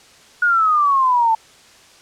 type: exponential sweep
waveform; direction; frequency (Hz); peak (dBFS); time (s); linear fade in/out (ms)
sine; down; 1461 to 880; -12; 0.42-1.35; 5
effects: white hiss -47 dBFS RMS until 2.01 s + low-pass 7000 Hz 12 dB/octave